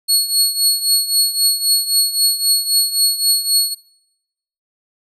25% pulse tone with tremolo, 4351 Hz, C#8, 33 cents flat, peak -5 dBFS, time 0.08-3.75 s, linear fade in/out 20 ms, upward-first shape triangle, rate 3.8 Hz, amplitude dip 80%, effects noise-tail reverb RT60 0.9 s tail -23 dB re dry

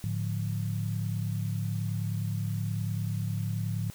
sine tone cluster, 107.6 / 146.5 / 176.8 Hz, A2 / D3 / F3, -38 / -4 / +22 cents, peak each -30 / -35 / -36 dBFS, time 0.04-3.9 s, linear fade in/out 0 ms, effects white hiss -51 dBFS RMS until 3.94 s

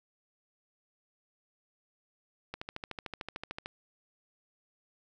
click train, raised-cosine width 0.3 ms, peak -22 dBFS, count 16, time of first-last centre 2.54-3.659 s, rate 13.4 Hz, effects none

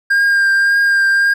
triangle tone with vibrato, 1604 Hz, G6, 39 cents sharp, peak -8 dBFS, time 0.1-1.34 s, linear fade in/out 10 ms, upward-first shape triangle, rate 1.8 Hz, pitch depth 20 cents each way, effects none

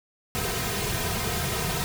pink noise with comb filter, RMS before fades -28 dBFS, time 0.35-1.84 s, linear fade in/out 0 ms, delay 3.5 ms, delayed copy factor -0.9, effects none

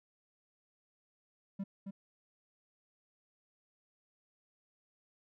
triangle tone with echo, 196 Hz, G3, in tune, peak -33 dBFS, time 1.59-1.64 s, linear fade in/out 10 ms, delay 270 ms, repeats 1, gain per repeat -5 dB, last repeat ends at 1.91 s, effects none

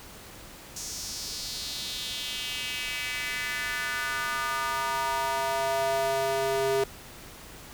square tone with high-pass filter sweep, 134.8 Hz, C#3, 48 cents flat, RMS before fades -30 dBFS, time 0.76-6.84 s, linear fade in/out 5 ms, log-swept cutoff 6200 to 440 Hz, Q 3, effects pink hiss -46 dBFS RMS until 7.73 s

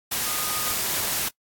sine tone in noise, 1235 Hz, D#6, 13 cents flat, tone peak -35 dBFS, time 0.25-0.73 s, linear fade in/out 10 ms, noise white, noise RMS -26 dBFS, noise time 0.11-1.29 s, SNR -12 dB, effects noise-tail reverb RT60 0.1 s tail -22 dB re dry + AAC 64 kbps

